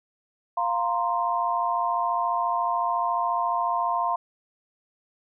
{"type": "chord", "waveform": "sine", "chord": "F suspended fourth", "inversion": "none", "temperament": "equal", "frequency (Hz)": [698.5, 932.3, 1046.5], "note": ["F5", "Bb5", "C6"], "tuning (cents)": [0, 0, 0], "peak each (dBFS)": [-27, -27, -26], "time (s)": [0.57, 4.16], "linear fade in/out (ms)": 5, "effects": []}